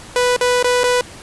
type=tone with dropouts; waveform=sawtooth; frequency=493.9 Hz; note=B4; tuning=in tune; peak=-9 dBFS; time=0.16-1.01 s; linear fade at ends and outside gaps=1 ms; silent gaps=0.364-0.411 / 0.627-0.644 / 0.834-0.84 s; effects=pink hiss -37 dBFS RMS until 1.22 s + resampled to 24000 Hz